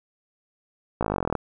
slowing click train, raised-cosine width 1 ms, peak -10 dBFS, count 17, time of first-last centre 1.01-1.353 s, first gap 17 ms, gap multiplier 1.03, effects none

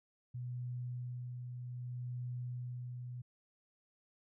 sine tone with tremolo, 123.47 Hz, B2, in tune, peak -38 dBFS, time 0.34-3.22 s, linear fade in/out 10 ms, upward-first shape sine, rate 0.64 Hz, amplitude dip 35%, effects none

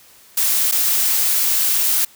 blue noise with dropouts, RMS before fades -17 dBFS, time 0.37-2.05 s, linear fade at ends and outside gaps 5 ms, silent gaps 0.714-0.721 s, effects white hiss -48 dBFS RMS until 2.15 s

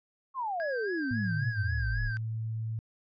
sine exponential sweep, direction down, 1108.7 to 36.02 Hz, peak -30 dBFS, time 0.34-2.12 s, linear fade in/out 50 ms
triangle tone with vibrato, 1616 Hz, G#6, 48 cents flat, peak -33 dBFS, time 0.6-2.17 s, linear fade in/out 0 ms, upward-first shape sine, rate 3.7 Hz, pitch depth 75 cents each way
sine tone with pitch glide, 110 to 111.47 Hz, A2 to A2, 0 to +23 cents, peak -31 dBFS, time 1.11-2.79 s, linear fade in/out 0 ms, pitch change +23 cents, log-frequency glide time 1.73-2.2 s
effects resampled to 16000 Hz

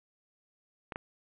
clicks, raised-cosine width 0.5 ms, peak -23 / -21 dBFS, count 2, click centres 0.922 / 0.959 s, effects resampled to 8000 Hz + 8-bit

